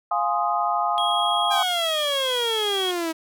sine chord, F minor seventh, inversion none, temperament equal, 698.5 / 830.6 / 1046.5 / 1244.5 Hz, F5 / Ab5 / C6 / Eb6, 0 / 0 / 0 / 0 cents, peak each -25 / -25 / -28 / -25 dBFS, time 0.11-1.63 s, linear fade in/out 5 ms
triangle tone, 3291 Hz, G#7, 16 cents flat, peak -23 dBFS, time 0.98-2.91 s, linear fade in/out 0 ms
sawtooth exponential sweep, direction down, 803 to 318.2 Hz, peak -20 dBFS, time 1.5-3.13 s, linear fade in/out 20 ms
effects none

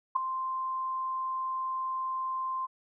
sine tone with ADSR envelope, 1045 Hz, C6, 2 cents flat, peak -19 dBFS, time 0.15-2.67 s, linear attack 13 ms, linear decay 4 ms, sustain -11 dB, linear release 23 ms, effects none

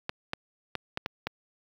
clicks, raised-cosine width 0.3 ms, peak -14 dBFS, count 6, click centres 0.094 / 0.334 / 0.753 / 0.974 / 1.061 / 1.27 s, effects high-pass 60 Hz 12 dB/octave + 8-bit

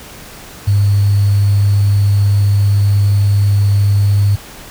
sine tone with sample-and-hold, 100.9 Hz, G#2, 49 cents flat, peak -8 dBFS, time 0.67-4.36 s, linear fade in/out 10 ms, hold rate 4410 Hz, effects pink hiss -34 dBFS RMS until 4.7 s

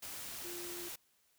sine tone in noise, 349.2 Hz, F4, in tune, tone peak -46 dBFS, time 0.44-0.89 s, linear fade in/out 10 ms, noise white, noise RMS -45 dBFS, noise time 0.02-0.96 s, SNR -4 dB, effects white hiss -73 dBFS RMS until 1.38 s

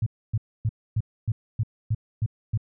sine tone bursts, 110 Hz, A2, in tune, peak -20 dBFS, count 9, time 0.02-2.576 s, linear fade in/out 5 ms, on 44 ms, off 270 ms, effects none

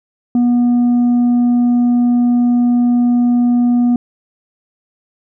sine tone with tanh clipping, 242.3 Hz, B3, 33 cents flat, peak -10 dBFS, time 0.35-3.96 s, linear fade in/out 2 ms, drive 3 dB, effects none

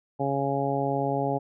harmonic tone, 138.59 Hz, C#3, in tune, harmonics 1 / 2 / 3 / 4 / 5 / 6, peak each -31 / -31 / -31 / -31 / -31 / -31 dBFS, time 0.19-1.39 s, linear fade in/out 20 ms, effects none

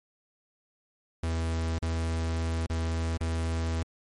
45% pulse tone with dropouts, 81.9 Hz, E2, 11 cents flat, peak -27 dBFS, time 1.23-3.83 s, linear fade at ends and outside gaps 5 ms, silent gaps 1.786-1.824 / 2.664-2.698 / 3.174-3.207 s, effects MP3 48 kbps

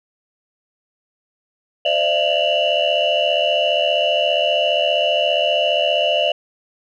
sine tone cluster, 524 / 601 / 676 / 2743 / 2932 Hz, C5 / D5 / E5 / F7 / F#7, +2 / +40 / +43 / -32 / -16 cents, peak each -24 / -18 / -20 / -24 / -20 dBFS, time 1.85-6.32 s, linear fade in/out 5 ms, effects tanh soft clip ceiling -7 dBFS

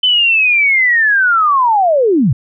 sine linear sweep, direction down, 3058 to 103.5 Hz, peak -8 dBFS, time 0.03-2.33 s, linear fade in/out 5 ms, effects none

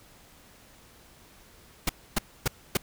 pink noise bursts, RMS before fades -24 dBFS, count 4, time 1.87-2.772 s, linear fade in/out 5 ms, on 23 ms, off 270 ms, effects pink hiss -55 dBFS RMS until 2.82 s

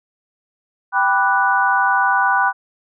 sine chord, G major seventh, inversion none, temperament equal, 784 / 987.8 / 1174.7 / 1480 Hz, G5 / B5 / D6 / F#6, 0 / 0 / 0 / 0 cents, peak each -19 / -18 / -22 / -17 dBFS, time 0.92-2.53 s, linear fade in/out 50 ms, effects none

